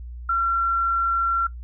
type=tone; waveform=sine; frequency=1363 Hz; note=F6; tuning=43 cents flat; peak=-18 dBFS; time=0.29-1.47 s; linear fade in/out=5 ms; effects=noise-tail reverb RT60 0.1 s tail -18 dB re dry + added 60 Hz sine -33 dBFS peak until 1.63 s